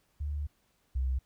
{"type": "tone pair in turn", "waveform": "sine", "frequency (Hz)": [73.2, 64.76], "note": ["D2", "C2"], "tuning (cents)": [-5, -17], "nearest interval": "major second", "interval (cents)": 212, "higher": "first", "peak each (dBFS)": [-31, -27], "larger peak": "second", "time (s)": [[0.2, 0.47], [0.95, 1.19]], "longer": "first", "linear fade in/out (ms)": 10, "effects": ["pink hiss -72 dBFS RMS until 1.25 s"]}